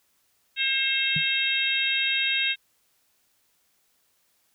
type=harmonic tone; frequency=535 Hz; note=C5; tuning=38 cents sharp; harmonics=3 / 4 / 5 / 6 / 7; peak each=-32 / -30 / -26 / -30 / -27 dBFS; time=0.56-2.56 s; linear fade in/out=50 ms
type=tone with exponential decay; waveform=sine; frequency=155.56 Hz; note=D#3; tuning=in tune; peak=-23 dBFS; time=1.16-1.25 s; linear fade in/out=5 ms; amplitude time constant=18 ms
effects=white hiss -68 dBFS RMS until 4.54 s